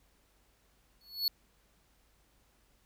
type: tone with exponential growth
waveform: square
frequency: 4398 Hz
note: C#8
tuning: 14 cents flat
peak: -25 dBFS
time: 1.01-1.28 s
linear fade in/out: 1 ms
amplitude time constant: 58 ms
effects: added 50 Hz sine -70 dBFS peak until 2.85 s + pink hiss -70 dBFS RMS until 2.85 s